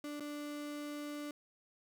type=tone with dropouts; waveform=35% pulse; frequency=293.7 Hz; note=D4; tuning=in tune; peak=-39 dBFS; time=0.04-1.31 s; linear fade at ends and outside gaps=2 ms; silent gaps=0.198-0.205 s; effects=none